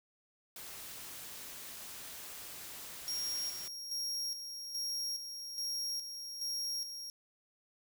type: noise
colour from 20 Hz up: white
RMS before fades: -47 dBFS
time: 0.56-3.68 s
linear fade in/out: 2 ms
type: tone with tremolo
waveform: 40% pulse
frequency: 5588 Hz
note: F8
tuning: in tune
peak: -34 dBFS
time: 3.08-7.1 s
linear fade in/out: 0 ms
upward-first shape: square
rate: 1.2 Hz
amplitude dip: 55%
effects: none